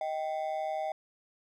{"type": "ring-modulated tone", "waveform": "triangle", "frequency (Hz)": 704, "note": "F5", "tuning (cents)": 14, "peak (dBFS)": -26, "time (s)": [0.01, 0.92], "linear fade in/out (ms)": 2, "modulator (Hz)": 75.9, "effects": []}